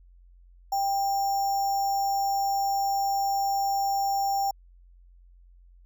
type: tone with sample-and-hold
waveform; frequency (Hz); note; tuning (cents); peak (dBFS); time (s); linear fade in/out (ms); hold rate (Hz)
sine; 790; G5; +13; -23; 0.72-4.51; 5; 6300
effects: added 44 Hz sine -51 dBFS peak until 5.85 s